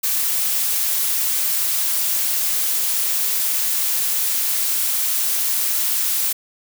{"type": "noise", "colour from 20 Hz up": "blue", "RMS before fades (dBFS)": -20, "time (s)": [0.03, 6.33], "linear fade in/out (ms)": 10, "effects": []}